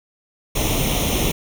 pink noise with comb filter, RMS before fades -20 dBFS, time 0.55-1.32 s, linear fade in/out 10 ms, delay 0.32 ms, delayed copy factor +0.75, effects none

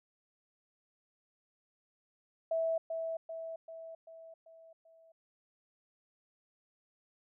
sine tone with echo, 654 Hz, E5, 14 cents flat, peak -29 dBFS, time 2.51-2.78 s, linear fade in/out 5 ms, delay 390 ms, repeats 6, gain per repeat -5 dB, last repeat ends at 5.12 s, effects none

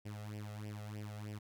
sawtooth tone with flanger, 105.2 Hz, G#2, 23 cents sharp, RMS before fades -45 dBFS, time 0.05-1.39 s, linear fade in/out 10 ms, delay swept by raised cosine 0.37 to 1.57 ms, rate 3.2 Hz, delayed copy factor +0.8, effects none

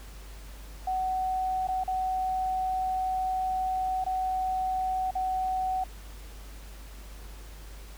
sine tone with dropouts, 750 Hz, F#5, 23 cents sharp, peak -26 dBFS, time 0.87-5.84 s, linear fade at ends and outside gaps 5 ms, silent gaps 1.673-1.685 / 1.838-1.877 / 4.042-4.063 / 5.109-5.152 s, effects added 50 Hz sine -42 dBFS peak until 7.97 s + pink hiss -51 dBFS RMS until 7.97 s

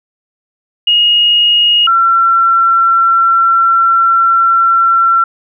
sine tone pair in turn, 2871 / 1354.9 Hz, F7 / E6, +47 / +47 cents, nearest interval octave + minor second, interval 1300 cents, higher first, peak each -6 dBFS, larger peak neither, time 0.87-1.87 / 1.87-5.24 s, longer second, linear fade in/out 5 ms, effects none

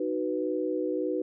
sine chord, B major, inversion first, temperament just, 308.7 / 370.4 / 493.9 Hz, D#4 / F#4 / B4, -14 / +2 / 0 cents, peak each -31 dBFS, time 0-1.22 s, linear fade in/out 5 ms, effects none

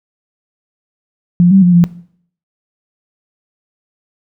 sine tone with pitch steps, 175.9 / 193.1 / 177.7 / 172.8 Hz, F3 / G3 / F3 / F3, +13 / -26 / +30 / -18 cents, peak -4 dBFS, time 1.4-1.84 s, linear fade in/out 0 ms, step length 110 ms, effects noise-tail reverb RT60 0.6 s tail -19 dB re dry

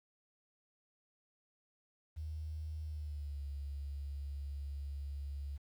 sine tone with pitch glide, 77.78 to 70.51 Hz, D#2 to C#2, 0 to +30 cents, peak -39 dBFS, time 2.16-5.58 s, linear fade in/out 20 ms, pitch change -170 cents, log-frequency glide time 2.82-3.41 s, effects 11-bit

